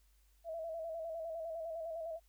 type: tone with vibrato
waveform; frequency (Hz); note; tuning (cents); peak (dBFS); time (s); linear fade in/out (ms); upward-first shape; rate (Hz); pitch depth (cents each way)
sine; 655; E5; -11; -39; 0.44-2.2; 50; square; 9.9; 45
effects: added 50 Hz sine -66 dBFS peak until 2.28 s + white hiss -75 dBFS RMS until 2.28 s